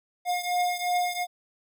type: beating tone pair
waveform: square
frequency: 713 / 715.8 Hz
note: F5 / F5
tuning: +36 / +42 cents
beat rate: 2.8 Hz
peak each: -27 / -30 dBFS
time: 0.25-1.27 s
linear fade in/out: 50 ms
effects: none